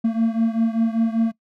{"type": "beating tone pair", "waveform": "triangle", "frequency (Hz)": [225.2, 230.3], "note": ["A3", "A#3"], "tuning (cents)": [40, -21], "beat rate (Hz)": 5.1, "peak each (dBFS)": [-17, -20], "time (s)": [0.04, 1.32], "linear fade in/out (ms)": 10, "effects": ["noise-tail reverb RT60 0.1 s tail -22 dB re dry"]}